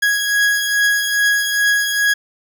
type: beating tone pair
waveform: 40% pulse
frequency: 1658 / 1660.4 Hz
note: G#6 / G#6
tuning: -3 / -1 cents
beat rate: 2.4 Hz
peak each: -14 / -20 dBFS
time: 0.02-2.14 s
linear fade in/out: 10 ms
effects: none